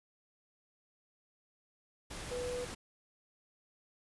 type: tone in noise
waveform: sine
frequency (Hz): 493.9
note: B4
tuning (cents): 0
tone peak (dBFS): -36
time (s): 2.31-2.65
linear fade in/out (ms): 10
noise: pink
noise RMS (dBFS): -44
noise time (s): 2.1-2.75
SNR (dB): +5
effects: resampled to 24000 Hz